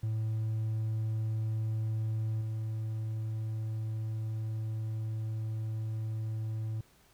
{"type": "tone with level steps", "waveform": "triangle", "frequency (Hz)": 110, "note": "A2", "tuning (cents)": 0, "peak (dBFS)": [-27, -30], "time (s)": [0.03, 6.81], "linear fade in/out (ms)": 5, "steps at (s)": 2.41, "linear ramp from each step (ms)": 2, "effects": ["tanh soft clip ceiling -23 dBFS", "pink hiss -64 dBFS RMS until 7.13 s"]}